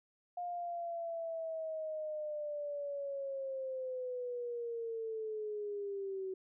sine linear sweep, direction down, 711 to 375.3 Hz, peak -37 dBFS, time 0.37-6.34 s, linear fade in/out 5 ms, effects none

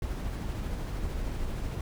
brown noise with tremolo, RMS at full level -32 dBFS, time 0.02-1.81 s, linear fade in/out 2 ms, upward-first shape sine, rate 13 Hz, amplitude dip 25%, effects none

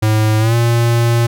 square tone with pitch glide, 108.4 to 117.53 Hz, A2 to A#2, -25 to +15 cents, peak -11 dBFS, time 0.02-1.27 s, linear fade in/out 10 ms, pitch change +140 cents, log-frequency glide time 0.39-0.55 s, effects none

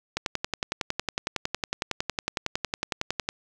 click train, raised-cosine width 0.2 ms, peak -9 dBFS, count 35, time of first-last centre 0.17-3.289 s, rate 10.9 Hz, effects none

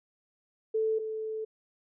sine tone pair in turn, 440 / 437.6 Hz, A4 / A4, 0 / -9 cents, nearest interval unison, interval 9 cents, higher first, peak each -25 / -32 dBFS, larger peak first, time 0.74-0.99 / 0.99-1.45 s, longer second, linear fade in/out 10 ms, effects none

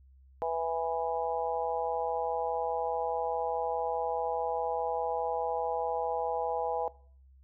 harmonic tone, 164.81 Hz, E3, in tune, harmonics 3 / 4 / 5 / 6, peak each -33 / -34 / -33 / -40 dBFS, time 0.42-6.88 s, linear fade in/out 0 ms, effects noise-tail reverb RT60 0.5 s tail -21 dB re dry + added 66 Hz sine -55 dBFS peak until 7.43 s

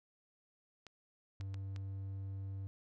clicks, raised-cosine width 0.2 ms, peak -34 dBFS, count 4, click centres 0.867 / 1.41 / 1.543 / 1.762 s
triangle tone, 97.2 Hz, G2, 14 cents flat, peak -38 dBFS, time 1.4-2.67 s, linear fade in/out 0 ms
effects none

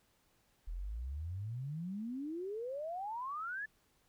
sine exponential sweep, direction up, 39.25 to 1760 Hz, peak -38 dBFS, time 0.67-3.66 s, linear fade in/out 10 ms, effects pink hiss -73 dBFS RMS until 4.08 s

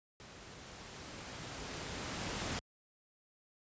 pink noise with level ramp, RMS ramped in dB -53 to -37 dBFS, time 0.2-2.59 s, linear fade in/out 0 ms, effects high-pass 60 Hz 12 dB/octave + resampled to 16000 Hz

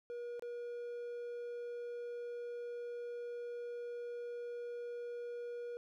triangle tone with dropouts, 479.1 Hz, A#4, 47 cents sharp, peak -39 dBFS, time 0.1-5.77 s, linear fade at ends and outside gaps 0 ms, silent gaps 0.395-0.423 s, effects none

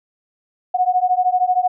sine beating tone pair, 725 / 738 Hz, F#5 / F#5, -35 / -5 cents, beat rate 13 Hz, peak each -17 dBFS, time 0.74-1.68 s, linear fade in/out 10 ms, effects none

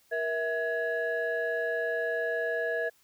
sine tone cluster, 472.5 / 652 / 1680 Hz, A#4 / E5 / G#6, +23 / -19 / +19 cents, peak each -31 dBFS, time 0.11-2.9 s, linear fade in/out 20 ms, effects tanh soft clip ceiling -21 dBFS + white hiss -65 dBFS RMS until 3.03 s

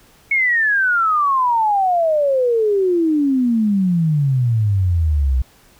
sine exponential sweep, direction down, 2217 to 61.74 Hz, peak -13 dBFS, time 0.31-5.42 s, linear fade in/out 5 ms, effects pink hiss -51 dBFS RMS until 5.79 s

